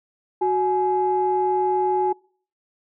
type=tone pair together; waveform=sine; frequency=370 / 842.2 Hz; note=F#4 / G#5; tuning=0 / +24 cents; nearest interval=octave + major second; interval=1424 cents; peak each=-20 dBFS; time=0.41-2.13 s; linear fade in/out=10 ms; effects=noise-tail reverb RT60 0.5 s tail -26 dB re dry + tanh soft clip ceiling -10 dBFS